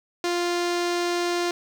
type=tone with low-pass filter; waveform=sawtooth; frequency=349.2 Hz; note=F4; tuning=in tune; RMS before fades=-25 dBFS; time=0.24-1.51 s; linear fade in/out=2 ms; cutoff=5900 Hz; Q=1.6; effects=7-bit